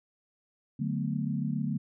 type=chord; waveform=sine; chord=B minor seventh; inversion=first; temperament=equal with one note detuned; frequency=147.34 / 185 / 220 / 246.9 Hz; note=D3 / F#3 / A3 / B3; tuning=+6 / 0 / 0 / 0 cents; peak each=-32 / -35 / -33 / -36 dBFS; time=0.79-1.78 s; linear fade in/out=10 ms; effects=none